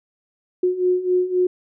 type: beating tone pair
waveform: sine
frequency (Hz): 361 / 364.8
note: F#4 / F#4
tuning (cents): -43 / -24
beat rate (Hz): 3.8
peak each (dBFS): -22 / -18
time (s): 0.63-1.47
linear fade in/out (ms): 5
effects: none